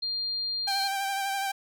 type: tone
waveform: sine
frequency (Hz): 4200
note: C8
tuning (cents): +6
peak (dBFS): -28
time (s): 0.02-0.88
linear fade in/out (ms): 10
type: tone with vibrato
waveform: sawtooth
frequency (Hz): 786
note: G5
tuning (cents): +4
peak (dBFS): -24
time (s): 0.67-1.52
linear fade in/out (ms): 10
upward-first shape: sine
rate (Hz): 12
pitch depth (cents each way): 25
effects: none